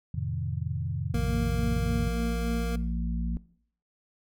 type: chord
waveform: sine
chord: F dominant seventh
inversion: none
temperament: equal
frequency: 87.31 / 110 / 130.81 / 155.56 Hz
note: F2 / A2 / C3 / Eb3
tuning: 0 / 0 / 0 / 0 cents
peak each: -33 / -34 / -33 / -35 dBFS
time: 0.14-2.08 s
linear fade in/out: 5 ms
type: harmonic tone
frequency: 57.4 Hz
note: A#1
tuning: 26 cents flat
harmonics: 1 / 3 / 4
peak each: -29 / -34 / -35 dBFS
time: 1.14-3.37 s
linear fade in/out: 0 ms
type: tone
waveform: 25% pulse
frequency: 233.1 Hz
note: A#3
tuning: in tune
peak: -28 dBFS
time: 1.14-2.76 s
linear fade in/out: 5 ms
effects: noise-tail reverb RT60 0.6 s tail -19 dB re dry